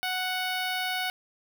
10% pulse tone with notch filter, 740 Hz, F#5, in tune, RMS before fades -30 dBFS, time 0.03-1.1 s, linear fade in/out 0 ms, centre 7400 Hz, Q 0.96, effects none

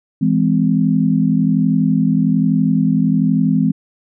sine chord, E augmented, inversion none, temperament just, 164.81 / 206 / 257.5 Hz, E3 / G#3 / B#3, 0 / -14 / -28 cents, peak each -16 dBFS, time 0.21-3.72 s, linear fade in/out 10 ms, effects none

